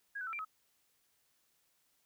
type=tone with pitch steps; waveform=sine; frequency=1642 / 1502 / 1330 / 2361 / 1277 Hz; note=G#6 / F#6 / E6 / D7 / D#6; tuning=-20 / +26 / +15 / +9 / +45 cents; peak=-38 dBFS; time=0.15-0.45 s; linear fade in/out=10 ms; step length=60 ms; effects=white hiss -75 dBFS RMS until 2.05 s